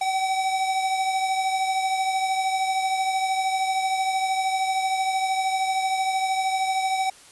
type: beating tone pair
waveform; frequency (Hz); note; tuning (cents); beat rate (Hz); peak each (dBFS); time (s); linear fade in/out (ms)
square; 762 / 775; G5 / G5; -49 / -20; 13; -23 / -32; 0.01-7.1; 5
effects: white hiss -49 dBFS RMS until 7.31 s + resampled to 24000 Hz